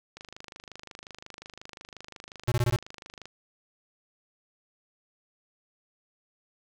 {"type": "click train", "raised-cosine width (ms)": 0.2, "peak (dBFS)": -25, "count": 80, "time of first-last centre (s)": [0.17, 3.256], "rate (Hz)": 25.6}
{"type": "tone bursts", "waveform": "square", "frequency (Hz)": 121.4, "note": "B2", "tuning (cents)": -29, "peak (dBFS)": -23, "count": 5, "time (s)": [2.48, 2.761], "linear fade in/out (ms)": 0, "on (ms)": 37, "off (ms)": 24}
{"effects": []}